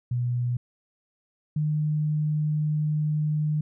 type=tone pair in turn; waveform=sine; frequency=122.5 / 151.91 Hz; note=B2 / D#3; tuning=-14 / -41 cents; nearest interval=major third; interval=373 cents; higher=second; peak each=-23 / -22 dBFS; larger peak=second; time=0.11-0.57 / 1.56-3.61 s; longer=second; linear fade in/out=5 ms; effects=none